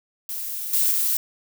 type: noise with level steps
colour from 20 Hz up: violet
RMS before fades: -30 / -20 / -22 dBFS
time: 0.29-1.17 s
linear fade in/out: 2 ms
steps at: 0.73 / 0.91 s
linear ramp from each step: 5 ms
effects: none